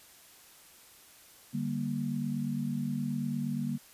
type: chord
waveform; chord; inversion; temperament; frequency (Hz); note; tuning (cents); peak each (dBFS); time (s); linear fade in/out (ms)
sine; G minor; second; just; 147 / 196 / 235.2; D3 / G3 / Bb3; +2 / 0 / +16; -35 / -36 / -33; 1.53-3.78; 20
effects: white hiss -56 dBFS RMS until 3.93 s + resampled to 32000 Hz